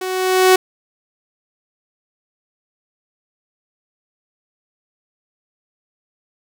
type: tone with level ramp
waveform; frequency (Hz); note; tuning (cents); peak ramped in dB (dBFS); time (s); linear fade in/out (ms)
sawtooth; 372.4; F#4; +11; -19 to -3; 0.01-0.56; 5
effects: none